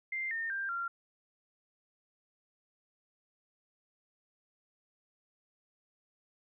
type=tone with pitch steps; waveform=sine; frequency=2093 / 1822.1 / 1586.2 / 1380.9 Hz; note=C7 / A#6 / G6 / F6; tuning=0 / -40 / +20 / -20 cents; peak=-33 dBFS; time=0.12-0.88 s; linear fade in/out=5 ms; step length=190 ms; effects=none